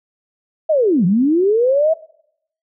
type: linear two-way sweep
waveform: sine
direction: down then up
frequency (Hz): 658 to 164.81 to 658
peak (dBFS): -11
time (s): 0.69-1.94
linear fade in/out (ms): 10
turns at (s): 1.05
effects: noise-tail reverb RT60 0.7 s tail -21 dB re dry